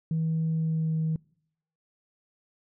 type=tone with pitch glide; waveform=sine; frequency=161 to 159.15 Hz; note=E3 to D#3; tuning=-41 to +39 cents; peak=-23 dBFS; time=0.11-1.16 s; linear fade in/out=2 ms; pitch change=-20 cents; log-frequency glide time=0.49-0.96 s; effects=noise-tail reverb RT60 0.7 s tail -26 dB re dry + tanh soft clip ceiling -21 dBFS